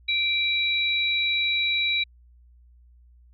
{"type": "tone pair together", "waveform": "sine", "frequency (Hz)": [2349, 3891], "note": ["D7", "B7"], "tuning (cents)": [0, -27], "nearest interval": "major sixth", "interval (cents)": 873, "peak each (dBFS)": -24, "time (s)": [0.08, 2.04], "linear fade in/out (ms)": 10, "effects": ["added 60 Hz sine -51 dBFS peak until 3.33 s"]}